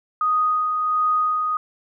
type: tone with tremolo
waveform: sine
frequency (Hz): 1244.5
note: D#6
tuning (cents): 0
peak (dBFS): -16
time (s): 0.21-1.57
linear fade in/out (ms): 2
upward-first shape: sine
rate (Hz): 1.4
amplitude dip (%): 35
effects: none